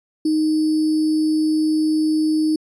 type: tone with sample-and-hold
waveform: sine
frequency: 310.6 Hz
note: D#4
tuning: 3 cents flat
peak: -15 dBFS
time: 0.25-2.56 s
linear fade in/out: 5 ms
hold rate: 4900 Hz
effects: resampled to 22050 Hz